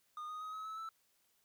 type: tone with pitch steps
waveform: triangle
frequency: 1224 / 1242.5 / 1261.3 / 1280.4 / 1299.8 / 1319.5 Hz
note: D#6 / D#6 / D#6 / D#6 / E6 / E6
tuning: -29 / -3 / +23 / +49 / -25 / +1 cents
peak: -40 dBFS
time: 0.17-0.89 s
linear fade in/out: 2 ms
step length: 120 ms
effects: white hiss -75 dBFS RMS until 1.44 s